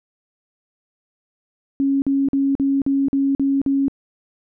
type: tone bursts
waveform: sine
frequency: 275 Hz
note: C#4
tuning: 14 cents flat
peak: -15 dBFS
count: 8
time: 1.8-3.882 s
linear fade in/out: 0 ms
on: 220 ms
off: 46 ms
effects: none